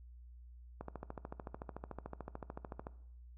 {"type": "click train", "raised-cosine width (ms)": 1, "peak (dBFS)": -29, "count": 29, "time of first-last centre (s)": [0.81, 2.869], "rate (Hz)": 13.6, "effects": ["noise-tail reverb RT60 0.7 s tail -18 dB re dry", "added 60 Hz sine -52 dBFS peak until 3.37 s"]}